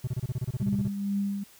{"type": "tone bursts", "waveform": "triangle", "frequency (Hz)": 125.2, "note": "B2", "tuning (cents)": 24, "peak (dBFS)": -24, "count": 14, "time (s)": [0.04, 0.88], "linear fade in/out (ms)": 5, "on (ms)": 34, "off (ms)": 28}
{"type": "tone with tremolo", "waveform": "sine", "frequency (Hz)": 200, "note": "G3", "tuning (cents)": 35, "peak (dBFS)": -24, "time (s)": [0.61, 1.44], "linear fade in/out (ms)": 10, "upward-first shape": "triangle", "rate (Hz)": 2.2, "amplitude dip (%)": 55}
{"effects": ["white hiss -55 dBFS RMS until 1.59 s"]}